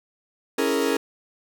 40% pulse chord, A# half-diminished seventh, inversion first, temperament equal with one note detuned, 277.2 / 329.6 / 415.3 / 464.6 Hz, C#4 / E4 / G#4 / A#4, 0 / 0 / 0 / -6 cents, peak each -25 / -28 / -25 / -24 dBFS, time 0.58-0.97 s, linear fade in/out 5 ms, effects none

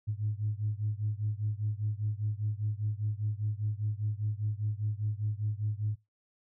sine beating tone pair, 103.83 / 108.83 Hz, G#2 / A2, 0 / -19 cents, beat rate 5 Hz, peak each -32 / -33 dBFS, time 0.07-5.96 s, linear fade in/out 20 ms, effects noise-tail reverb RT60 0.2 s tail -20 dB re dry + tanh soft clip ceiling -22 dBFS

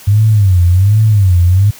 sine tone with vibrato, 97.8 Hz, G2, 4 cents flat, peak -5 dBFS, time 0.07-1.71 s, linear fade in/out 10 ms, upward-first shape sine, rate 1.3 Hz, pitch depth 200 cents each way, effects white hiss -36 dBFS RMS until 1.79 s

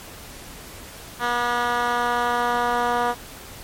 10% pulse tone with band-pass filter sweep, 241.2 Hz, B3, 41 cents flat, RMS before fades -22 dBFS, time 1.19-3.15 s, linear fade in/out 50 ms, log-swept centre 1500 to 850 Hz, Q 0.89, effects pink hiss -40 dBFS RMS until 3.63 s + MP3 64 kbps

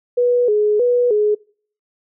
sine tone with vibrato, 453.1 Hz, A#4, 49 cents flat, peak -12 dBFS, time 0.17-1.35 s, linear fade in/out 10 ms, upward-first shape square, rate 1.6 Hz, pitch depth 130 cents each way, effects noise-tail reverb RT60 0.5 s tail -25 dB re dry

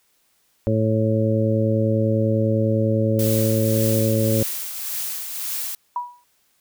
harmonic tone, 110 Hz, A2, in tune, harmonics 1 / 2 / 3 / 4 / 5, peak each -20 / -23 / -26 / -27 / -23 dBFS, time 0.67-4.43 s, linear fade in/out 0 ms
blue noise with tremolo, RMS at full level -26 dBFS, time 3.19-5.75 s, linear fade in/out 2 ms, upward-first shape triangle, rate 1.8 Hz, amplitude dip 50%
sine tone with exponential decay, 973 Hz, B5, 26 cents flat, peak -19 dBFS, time 5.96-6.24 s, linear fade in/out 2 ms, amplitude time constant 59 ms
effects white hiss -64 dBFS RMS until 6.6 s

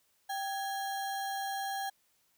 sine tone with sample-and-hold, 784 Hz, G5, in tune, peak -33 dBFS, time 0.29-1.9 s, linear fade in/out 10 ms, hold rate 2450 Hz, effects white hiss -72 dBFS RMS until 2.37 s

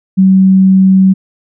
sine tone, 190 Hz, F#3, 46 cents sharp, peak -3 dBFS, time 0.17-1.14 s, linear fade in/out 20 ms, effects none

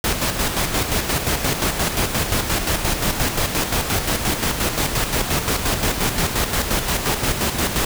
pink noise with tremolo, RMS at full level -19 dBFS, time 0.04-7.85 s, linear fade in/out 2 ms, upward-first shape square, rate 5.7 Hz, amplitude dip 50%, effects none

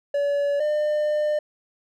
triangle tone pair in turn, 571 / 601.4 Hz, D5 / D5, -49 / +41 cents, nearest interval minor second, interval 90 cents, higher second, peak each -18 dBFS, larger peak neither, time 0.14-0.6 / 0.6-1.39 s, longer second, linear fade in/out 5 ms, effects none

